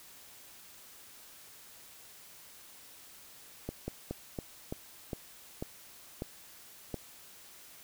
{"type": "slowing click train", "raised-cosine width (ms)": 2, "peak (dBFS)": -22, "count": 9, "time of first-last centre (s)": [3.69, 6.943], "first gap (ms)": 190, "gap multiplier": 1.21, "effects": ["white hiss -54 dBFS RMS until 7.83 s"]}